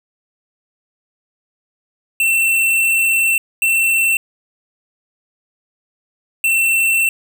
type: tone bursts at uneven times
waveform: square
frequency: 2693 Hz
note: E7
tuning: 36 cents sharp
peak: -13 dBFS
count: 3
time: 2.2-3.38 / 3.62-4.17 / 6.44-7.09 s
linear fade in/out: 2 ms
effects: none